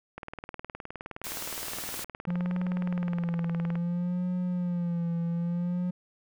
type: click train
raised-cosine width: 0.5 ms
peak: -23 dBFS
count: 70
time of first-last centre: 0.18-3.755 s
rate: 19.3 Hz
type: noise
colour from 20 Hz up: white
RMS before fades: -37 dBFS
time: 1.24-2.04 s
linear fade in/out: 0 ms
type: tone with vibrato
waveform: triangle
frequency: 174.61 Hz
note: F3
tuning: in tune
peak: -25 dBFS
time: 2.27-5.91 s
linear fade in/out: 10 ms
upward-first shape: sine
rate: 0.6 Hz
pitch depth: 57 cents each way
effects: none